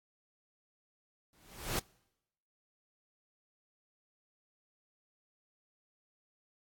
pink noise with exponential growth, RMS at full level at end -31 dBFS, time 1.33-1.79 s, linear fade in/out 1 ms, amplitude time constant 100 ms, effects noise-tail reverb RT60 0.9 s tail -26 dB re dry + AAC 64 kbps

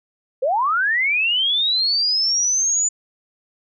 sine linear sweep, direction up, 482.2 to 7040 Hz, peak -16 dBFS, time 0.42-2.89 s, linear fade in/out 10 ms, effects none

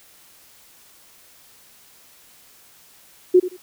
sine tone with echo, 364 Hz, F#4, 28 cents flat, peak -8 dBFS, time 3.34-3.4 s, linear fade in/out 10 ms, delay 85 ms, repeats 2, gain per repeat -14 dB, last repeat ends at 3.57 s, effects white hiss -51 dBFS RMS until 3.62 s

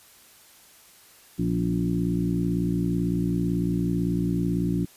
harmonic tone with a mistuned harmonic, 58 Hz, A#1, 8 cents flat, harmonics 1 / 2 / 3 / 4 / 5 / 6, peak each -35 / -30 / -25 / -35 / -28 / -33 dBFS, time 1.38-4.86 s, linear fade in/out 20 ms, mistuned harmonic 4, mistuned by +55 cents, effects white hiss -53 dBFS RMS until 4.96 s + resampled to 32000 Hz

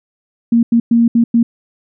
sine tone bursts at uneven times, 233.1 Hz, A#3, in tune, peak -7 dBFS, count 5, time 0.52-0.63 / 0.72-0.8 / 0.91-1.08 / 1.15-1.24 / 1.34-1.43 s, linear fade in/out 5 ms, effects none

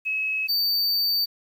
sine / square tone pair in turn, 2570 / 4594 Hz, E7 / D8, -45 / -39 cents, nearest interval minor seventh, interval 1006 cents, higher second, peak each -23 / -21 dBFS, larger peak second, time 0.05-0.48 / 0.48-1.26 s, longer second, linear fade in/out 20 ms, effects 9-bit

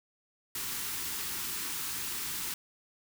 white band-stop noise, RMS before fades -36 dBFS, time 0.55-2.54 s, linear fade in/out 2 ms, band 440 to 860 Hz, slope 48 dB/octave, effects none

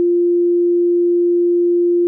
sine tone, 348.4 Hz, F4, 4 cents flat, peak -11 dBFS, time 0-2.07 s, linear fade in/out 0 ms, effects none

